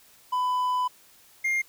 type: tone pair in turn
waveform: triangle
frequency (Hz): 1000 / 2119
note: B5 / C7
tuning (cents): +21 / +21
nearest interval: octave + minor second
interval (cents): 1300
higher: second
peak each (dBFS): -21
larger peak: neither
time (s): 0.32-0.88 / 1.44-1.62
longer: first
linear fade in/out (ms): 10
effects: white hiss -56 dBFS RMS until 1.68 s